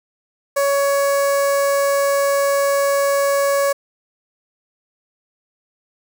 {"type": "tone with notch filter", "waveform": "sawtooth", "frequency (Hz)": 560, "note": "C#5", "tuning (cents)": 18, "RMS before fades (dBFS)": -17, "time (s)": [0.56, 3.73], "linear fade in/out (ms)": 10, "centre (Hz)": 3200, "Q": 0.76, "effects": ["8-bit"]}